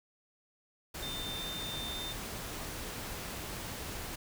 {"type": "tone in noise", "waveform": "sine", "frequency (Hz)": 3601, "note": "A7", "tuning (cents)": 39, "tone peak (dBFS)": -39, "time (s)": [1.02, 2.13], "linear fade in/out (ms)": 10, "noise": "pink", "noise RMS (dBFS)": -41, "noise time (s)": [0.94, 4.16], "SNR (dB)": -1, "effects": []}